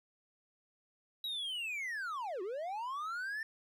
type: linear two-way sweep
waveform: triangle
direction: down then up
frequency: 3900 to 348.9 to 1810 Hz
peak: -35 dBFS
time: 1.24-3.43 s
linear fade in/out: 2 ms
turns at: 2.42 s
effects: none